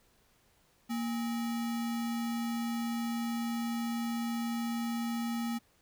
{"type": "tone with sample-and-hold", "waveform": "sine", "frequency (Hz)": 233.1, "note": "A#3", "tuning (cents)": 0, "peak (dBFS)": -31, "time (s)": [0.89, 5.59], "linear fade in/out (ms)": 20, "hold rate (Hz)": 1050, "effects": ["pink hiss -68 dBFS RMS until 5.81 s"]}